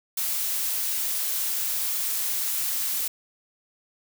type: noise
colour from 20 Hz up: blue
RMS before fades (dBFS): -27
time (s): 0.17-3.08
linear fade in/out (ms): 5
effects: none